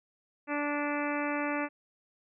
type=harmonic tone; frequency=291.8 Hz; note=D4; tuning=11 cents flat; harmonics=1 / 2 / 3 / 4 / 5 / 6 / 7 / 8 / 9; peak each=-33 / -36 / -38 / -39 / -40 / -41 / -41 / -42 / -43 dBFS; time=0.47-1.69 s; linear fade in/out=50 ms; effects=none